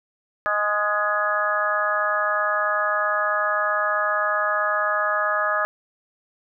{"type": "harmonic tone with a mistuned harmonic", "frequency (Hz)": 207.7, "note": "G#3", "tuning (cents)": 0, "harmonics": [3, 4, 5, 6, 7, 8], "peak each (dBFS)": [-26, -32, -33, -23, -31, -25], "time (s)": [0.46, 5.65], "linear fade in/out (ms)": 0, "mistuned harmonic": 8, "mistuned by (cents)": 16, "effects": []}